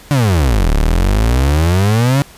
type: exponential two-way sweep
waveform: 35% pulse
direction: down then up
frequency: 150.8 to 34.65 to 143.8 Hz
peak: -8 dBFS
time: 0.11-2.22 s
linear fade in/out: 0 ms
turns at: 0.74 s
effects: pink hiss -40 dBFS RMS until 2.37 s + resampled to 32000 Hz